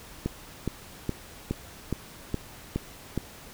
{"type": "click train", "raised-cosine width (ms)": 3, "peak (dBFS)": -14, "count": 8, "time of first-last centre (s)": [0.26, 3.177], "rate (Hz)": 2.4, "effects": ["pink hiss -47 dBFS RMS until 3.53 s"]}